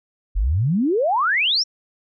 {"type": "exponential sweep", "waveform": "sine", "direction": "up", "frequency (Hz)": [41.18, 5770], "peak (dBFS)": -16, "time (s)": [0.35, 1.64], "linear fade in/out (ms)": 20, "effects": []}